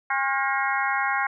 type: harmonic tone with a mistuned harmonic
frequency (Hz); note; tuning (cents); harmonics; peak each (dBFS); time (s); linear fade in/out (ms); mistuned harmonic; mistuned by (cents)
270; C#4; -45; 3 / 4 / 5 / 6 / 7 / 8; -27 / -28 / -29 / -30 / -30 / -31; 0.1-1.27; 5; 5; +75
effects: none